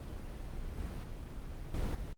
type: noise with level steps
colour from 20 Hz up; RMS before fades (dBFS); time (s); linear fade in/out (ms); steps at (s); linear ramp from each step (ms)
brown; -42 / -39 / -43 / -34 / -41; 0-2.13; 2; 0.77 / 1.04 / 1.74 / 1.95; 2
effects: Opus 24 kbps